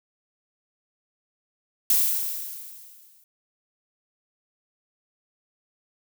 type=noise with exponential decay; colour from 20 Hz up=violet; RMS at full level=-18 dBFS; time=1.9-3.24 s; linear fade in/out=2 ms; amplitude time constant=290 ms; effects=none